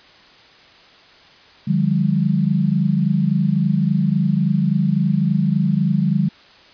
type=tone cluster; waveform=sine; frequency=150 / 178.5 / 202.1 Hz; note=D3 / F3 / G#3; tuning=+37 / +38 / -47 cents; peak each=-19 dBFS; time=1.67-6.29 s; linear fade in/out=10 ms; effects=white hiss -47 dBFS RMS until 6.73 s + resampled to 11025 Hz